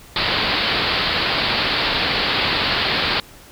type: low-pass noise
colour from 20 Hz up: white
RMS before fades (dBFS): -20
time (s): 0.16-3.2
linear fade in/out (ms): 2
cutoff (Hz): 4700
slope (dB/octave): 96
effects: pink hiss -44 dBFS RMS until 3.51 s